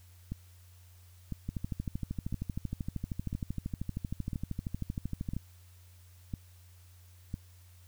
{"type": "two click trains", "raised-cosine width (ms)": 5, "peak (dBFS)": [-22, -23], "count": [51, 8], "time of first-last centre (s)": [[1.49, 5.366], [0.32, 7.341]], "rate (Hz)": [12.9, 0.997], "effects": ["added 89 Hz sine -54 dBFS peak until 7.87 s", "white hiss -64 dBFS RMS until 7.87 s"]}